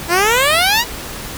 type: exponential sweep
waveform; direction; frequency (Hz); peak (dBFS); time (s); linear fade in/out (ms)
10% pulse; up; 330 to 998; -3; 0.08-0.85; 50
effects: pink hiss -28 dBFS RMS until 1.37 s